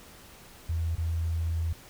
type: tone with dropouts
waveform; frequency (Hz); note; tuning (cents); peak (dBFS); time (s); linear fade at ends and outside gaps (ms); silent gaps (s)
sine; 82.41; E2; 0; -26; 0.69-1.73; 5; 0.955-0.98
effects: pink hiss -51 dBFS RMS until 1.89 s